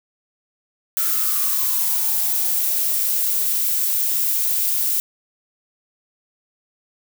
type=noise with high-pass filter sweep; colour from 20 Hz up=violet; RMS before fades=-20 dBFS; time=0.97-5 s; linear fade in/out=0 ms; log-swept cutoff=1400 to 230 Hz; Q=9.3; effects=none